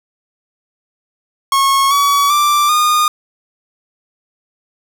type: tone with pitch steps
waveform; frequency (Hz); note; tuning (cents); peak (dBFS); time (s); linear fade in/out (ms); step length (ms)
45% pulse; 1093 / 1134.2 / 1176.9 / 1221.2; C#6 / C#6 / D6 / D#6; -25 / +39 / +3 / -33; -10; 1.52-3.08; 2; 390
effects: none